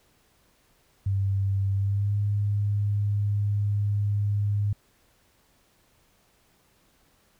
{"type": "tone with pitch glide", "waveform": "sine", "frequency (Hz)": [98, 102.52], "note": ["G2", "G#2"], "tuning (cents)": [0, -22], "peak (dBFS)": -22, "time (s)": [1.06, 4.73], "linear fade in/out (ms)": 5, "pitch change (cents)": 78, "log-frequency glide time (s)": [1.74, 2.15], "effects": ["pink hiss -64 dBFS RMS until 7.39 s"]}